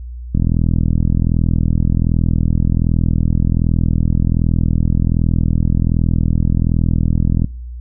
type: click train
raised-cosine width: 5 ms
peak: -3 dBFS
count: 294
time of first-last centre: 0.35-7.444 s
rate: 41.3 Hz
effects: noise-tail reverb RT60 0.5 s tail -24 dB re dry + added 60 Hz sine -26 dBFS peak until 7.8 s